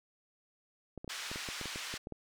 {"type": "clicks", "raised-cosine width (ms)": 2, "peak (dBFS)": -29, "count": 12, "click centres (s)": [0.977, 1.045, 1.078, 1.315, 1.359, 1.488, 1.613, 1.657, 1.759, 1.94, 2.071, 2.123]}
{"type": "band-pass noise", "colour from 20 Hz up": "pink", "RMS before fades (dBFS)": -42, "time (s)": [1.09, 1.98], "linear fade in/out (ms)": 10, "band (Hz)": [1600, 6400], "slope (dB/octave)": 12}
{"effects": []}